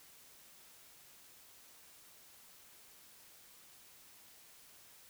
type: silence
effects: white hiss -60 dBFS RMS until 5.09 s